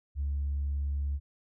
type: tone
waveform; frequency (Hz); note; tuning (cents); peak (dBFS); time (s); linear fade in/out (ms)
sine; 70.8; C#2; +37; -27; 0.15-1.2; 50
effects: tanh soft clip ceiling -25 dBFS